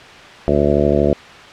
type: harmonic tone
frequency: 72.6 Hz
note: D2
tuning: 19 cents flat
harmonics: 1 / 2 / 3 / 4 / 5 / 6 / 7 / 8 / 9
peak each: -22 / -22 / -20 / -22 / -18 / -22 / -20 / -21 / -21 dBFS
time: 0.48-1.13 s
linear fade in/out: 0 ms
effects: white hiss -37 dBFS RMS until 1.52 s + low-pass 3000 Hz 12 dB/octave